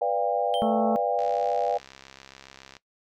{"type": "chord", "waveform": "sine", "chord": "G dominant seventh", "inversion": "first", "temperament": "equal with one note detuned", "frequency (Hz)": [493.9, 587.3, 698.5, 801.4], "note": ["B4", "D5", "F5", "G5"], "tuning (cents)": [0, 0, 0, 38], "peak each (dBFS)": -28, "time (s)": [0.01, 1.78], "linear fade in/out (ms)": 10}
{"type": "tone with exponential decay", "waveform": "triangle", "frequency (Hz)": 3136, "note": "G7", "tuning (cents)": 0, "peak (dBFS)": -27, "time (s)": [0.54, 0.81], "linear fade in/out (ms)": 0, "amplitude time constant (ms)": 58}
{"type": "harmonic tone", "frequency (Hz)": 220, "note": "A3", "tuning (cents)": 0, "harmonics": [1, 2, 3, 4, 5, 6], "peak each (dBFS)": [-25, -31, -35, -37, -39, -41], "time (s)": [0.62, 0.96], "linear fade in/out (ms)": 0}
{"type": "click train", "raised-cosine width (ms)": 0.2, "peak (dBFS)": -27, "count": 107, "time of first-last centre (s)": [1.19, 2.767], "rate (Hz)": 67.2}
{"effects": ["noise-tail reverb RT60 0.1 s tail -18 dB re dry"]}